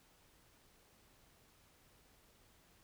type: silence
effects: pink hiss -68 dBFS RMS until 2.83 s